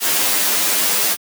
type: noise with comb filter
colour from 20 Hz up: white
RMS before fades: -17 dBFS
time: 0-1.17 s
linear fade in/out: 50 ms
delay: 10 ms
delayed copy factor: +0.95
effects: high-pass 200 Hz 12 dB/octave